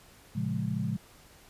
sine chord, Bb minor seventh, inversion none, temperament equal with one note detuned, 114.67 / 138.59 / 174.61 / 207.7 Hz, Bb2 / Db3 / F3 / Ab3, -28 / 0 / 0 / 0 cents, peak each -34 dBFS, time 0.35-0.97 s, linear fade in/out 10 ms, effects pink hiss -56 dBFS RMS until 1.49 s + resampled to 32000 Hz

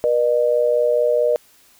sine tone pair together, 481.5 / 606 Hz, B4 / D#5, -44 / -46 cents, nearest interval major third, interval 398 cents, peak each -17 dBFS, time 0.04-1.36 s, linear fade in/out 0 ms, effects white hiss -53 dBFS RMS until 1.79 s

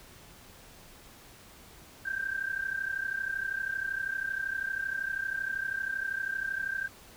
sine tone pair together, 1557.3 / 1590 Hz, G6 / G6, -12 / +24 cents, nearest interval unison, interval 36 cents, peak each -34 / -33 dBFS, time 2.05-6.88 s, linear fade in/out 10 ms, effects pink hiss -53 dBFS RMS until 7.16 s

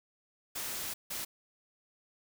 white noise bursts at uneven times, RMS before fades -38 dBFS, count 2, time 0.55-0.94 / 1.1-1.25 s, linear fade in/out 10 ms, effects none

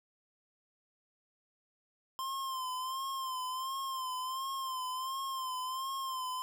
square tone with vibrato, 1046.5 Hz, C6, in tune, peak -36 dBFS, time 2.19-6.42 s, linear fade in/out 0 ms, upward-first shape sine, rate 1.4 Hz, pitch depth 54 cents each way, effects none

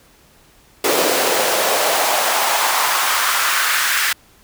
pink noise with high-pass filter sweep, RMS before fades -17 dBFS, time 0.84-4.13 s, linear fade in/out 5 ms, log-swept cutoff 400 to 1700 Hz, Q 2.1, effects pink hiss -51 dBFS RMS until 4.43 s

